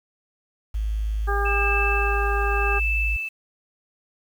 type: tone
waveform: sine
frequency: 53.2 Hz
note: G#1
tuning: 42 cents sharp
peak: -22 dBFS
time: 0.74-3.17 s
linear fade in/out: 10 ms
type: harmonic tone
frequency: 402.3 Hz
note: G4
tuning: 45 cents sharp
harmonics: 1 / 2 / 3 / 4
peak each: -28 / -28 / -28 / -28 dBFS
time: 1.27-2.8 s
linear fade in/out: 20 ms
type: tone with tremolo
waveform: sine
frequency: 2637 Hz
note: E7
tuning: in tune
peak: -22 dBFS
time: 1.45-3.29 s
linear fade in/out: 10 ms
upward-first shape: sine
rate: 0.85 Hz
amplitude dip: 70%
effects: 8-bit